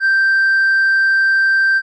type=tone with tanh clipping; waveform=sine; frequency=1568 Hz; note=G6; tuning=in tune; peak=-11 dBFS; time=0-1.82 s; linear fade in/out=50 ms; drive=1 dB; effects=none